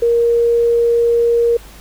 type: tone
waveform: sine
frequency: 469.4 Hz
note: A#4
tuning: 12 cents sharp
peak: -10 dBFS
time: 0.02-1.57 s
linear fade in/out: 5 ms
effects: added 50 Hz sine -38 dBFS peak until 1.8 s + pink hiss -41 dBFS RMS until 1.8 s